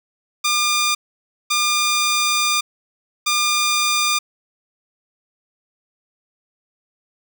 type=tone bursts at uneven times; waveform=10% pulse; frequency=1204 Hz; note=D6; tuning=43 cents sharp; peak=-8 dBFS; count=3; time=0.44-0.95 / 1.5-2.61 / 3.26-4.19 s; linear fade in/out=10 ms; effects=none